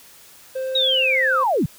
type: tone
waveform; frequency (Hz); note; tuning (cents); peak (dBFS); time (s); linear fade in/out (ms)
triangle; 523.3; C5; 0; -21; 0.55-1.44; 10
type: linear sweep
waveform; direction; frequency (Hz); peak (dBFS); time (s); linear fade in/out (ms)
sine; down; 3845 to 106.9; -16; 0.75-1.66; 5
effects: white hiss -47 dBFS RMS until 1.78 s